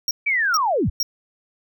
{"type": "tone bursts", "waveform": "square", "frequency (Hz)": 5588, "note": "F8", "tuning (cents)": 0, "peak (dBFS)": -19, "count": 3, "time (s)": [0.08, 1.03], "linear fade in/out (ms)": 2, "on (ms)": 30, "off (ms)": 430}
{"type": "linear sweep", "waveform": "sine", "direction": "down", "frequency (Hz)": [2349, 34.06], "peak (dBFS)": -17, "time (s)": [0.26, 0.9], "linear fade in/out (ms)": 10}
{"effects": []}